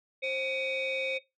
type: tone cluster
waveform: sine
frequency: 530 / 2266 / 2504 / 3703 Hz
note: C5 / C#7 / D#7 / A#7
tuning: +22 / +37 / +10 / -12 cents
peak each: -32 / -34 / -34 / -39 dBFS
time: 0.22-1.19 s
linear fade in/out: 20 ms
effects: noise-tail reverb RT60 0.2 s tail -18 dB re dry + tanh soft clip ceiling -23 dBFS